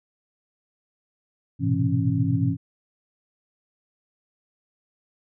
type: tone cluster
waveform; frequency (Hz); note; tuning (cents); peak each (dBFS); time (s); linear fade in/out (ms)
sine; 105 / 119.4 / 127.5 / 166.7 / 273.9; G#2 / A#2 / C3 / E3 / C#4; +19 / +42 / -44 / +20 / -21; -26; 1.59-2.57; 50
effects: none